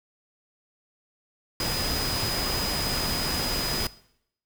sine tone in noise, 4978 Hz, D#8, in tune, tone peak -29 dBFS, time 1.6-3.87 s, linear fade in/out 2 ms, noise pink, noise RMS -29 dBFS, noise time 1.6-3.87 s, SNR -3 dB, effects noise-tail reverb RT60 0.7 s tail -19 dB re dry

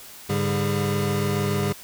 square tone cluster, 102.4 / 144.1 / 198.8 / 405.5 Hz, G#2 / D3 / G3 / G#4, -24 / -33 / +25 / -41 cents, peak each -28 dBFS, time 0.29-1.73 s, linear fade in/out 10 ms, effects white hiss -43 dBFS RMS until 1.83 s

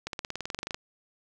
accelerating click train, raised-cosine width 0.2 ms, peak -16 dBFS, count 15, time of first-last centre 0.07-0.745 s, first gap 62 ms, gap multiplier 0.96, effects none

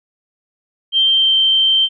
sine tone with pitch glide, 3147 to 3127 Hz, G7 to G7, +6 to -5 cents, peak -10 dBFS, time 0.92-1.89 s, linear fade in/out 50 ms, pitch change -11 cents, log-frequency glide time 1.1-1.35 s, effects none

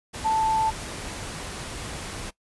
sine tone in noise, 881 Hz, A5, 2 cents sharp, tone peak -20 dBFS, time 0.24-0.71 s, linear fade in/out 20 ms, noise pink, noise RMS -35 dBFS, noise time 0.13-2.31 s, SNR +12 dB, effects noise-tail reverb RT60 0.1 s tail -20 dB re dry + resampled to 24000 Hz

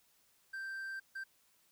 triangle tone bursts at uneven times, 1568 Hz, G6, in tune, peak -38 dBFS, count 2, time 0.53-1 / 1.15-1.24 s, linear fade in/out 10 ms, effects white hiss -71 dBFS RMS until 1.71 s

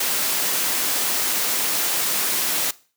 white noise, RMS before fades -22 dBFS, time 0-2.71 s, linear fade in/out 5 ms, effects noise-tail reverb RT60 0.4 s tail -20 dB re dry + high-pass 200 Hz 12 dB/octave

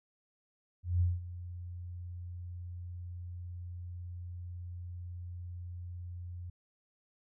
sine tone with ADSR envelope, 88.2 Hz, F2, 18 cents sharp, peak -24 dBFS, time 0.83-6.5 s, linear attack 180 ms, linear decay 190 ms, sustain -16 dB, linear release 5 ms, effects none

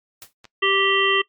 white noise with exponential decay, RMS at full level -35 dBFS, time 0.22-0.33 s, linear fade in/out 1 ms, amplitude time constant 23 ms
clicks, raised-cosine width 0.2 ms, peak -25 dBFS, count 2, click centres 0.444 / 0.453 s
harmonic tone, 391.1 Hz, G4, 4 cents flat, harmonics 1 / 3 / 5 / 7 / 8, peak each -22 / -22 / -22 / -22 / -22 dBFS, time 0.62-1.22 s, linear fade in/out 10 ms
effects noise-tail reverb RT60 0.1 s tail -20 dB re dry + MP3 96 kbps

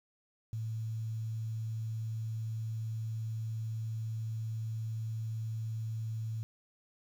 sine tone, 111.4 Hz, A2, 22 cents sharp, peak -34 dBFS, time 0.53-6.43 s, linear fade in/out 0 ms, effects 10-bit

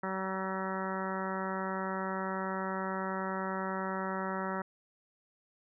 harmonic tone, 190.1 Hz, F#3, 47 cents sharp, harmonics 1 / 2 / 3 / 4 / 5 / 6 / 7 / 8 / 9 / 10, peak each -38 / -41 / -41 / -44 / -40 / -46 / -40 / -47 / -47 / -46 dBFS, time 0.03-4.62 s, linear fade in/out 5 ms, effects none

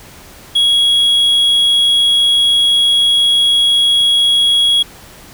triangle tone, 3322 Hz, G#7, in tune, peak -7 dBFS, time 0.55-4.83 s, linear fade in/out 10 ms, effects pink hiss -38 dBFS RMS until 5.33 s

